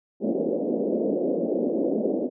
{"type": "band-pass noise", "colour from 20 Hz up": "pink", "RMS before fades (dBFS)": -25, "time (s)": [0.2, 2.3], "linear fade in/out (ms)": 50, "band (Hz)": [210, 590], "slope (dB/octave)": 48, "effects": []}